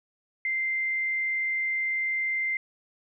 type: tone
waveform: sine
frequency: 2087 Hz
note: C7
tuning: 5 cents flat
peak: -25 dBFS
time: 0.45-2.57 s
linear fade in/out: 2 ms
effects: none